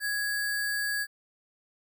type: tone with sample-and-hold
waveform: sine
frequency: 1667 Hz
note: G#6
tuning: 6 cents sharp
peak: -27 dBFS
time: 0-1.07 s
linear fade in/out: 50 ms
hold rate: 6300 Hz
effects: none